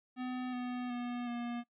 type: tone with pitch steps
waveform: square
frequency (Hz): 252.5 / 247.9 / 243.3 / 238.9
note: B3 / B3 / B3 / A#3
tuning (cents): +39 / +7 / -26 / +43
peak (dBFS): -37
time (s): 0.16-1.64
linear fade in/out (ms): 50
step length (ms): 370
effects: noise-tail reverb RT60 0.1 s tail -23 dB re dry + resampled to 8000 Hz